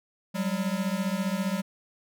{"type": "beating tone pair", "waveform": "square", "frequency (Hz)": [184.9, 199.9], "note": ["F#3", "G3"], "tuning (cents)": [-1, 34], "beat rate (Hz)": 15, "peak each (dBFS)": -30, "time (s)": [0.34, 1.62], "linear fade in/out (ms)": 20, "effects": []}